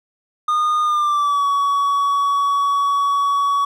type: tone with pitch glide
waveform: triangle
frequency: 1223 to 1128 Hz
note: D#6 to C#6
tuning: -30 to +30 cents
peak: -13 dBFS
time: 0.48-3.65 s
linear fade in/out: 5 ms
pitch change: -140 cents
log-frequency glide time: 0.83-1.46 s
effects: none